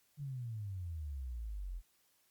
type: exponential sweep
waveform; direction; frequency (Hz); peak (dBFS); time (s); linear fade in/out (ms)
sine; down; 148.2 to 41.2; -39; 0.17-1.82; 50
effects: white hiss -73 dBFS RMS until 2.3 s + Opus 48 kbps